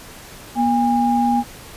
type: tone pair together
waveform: sine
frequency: 240.5 / 813.6 Hz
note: B3 / G#5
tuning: -46 / -36 cents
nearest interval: octave + major sixth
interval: 2110 cents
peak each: -17 dBFS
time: 0.55-1.44 s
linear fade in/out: 50 ms
effects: pink hiss -39 dBFS RMS until 1.76 s + resampled to 32000 Hz